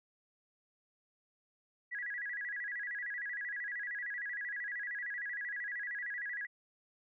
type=tone with vibrato; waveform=sine; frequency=1800 Hz; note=A6; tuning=39 cents sharp; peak=-37 dBFS; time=1.91-6.47 s; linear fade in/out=20 ms; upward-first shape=square; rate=13 Hz; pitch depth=140 cents each way; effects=none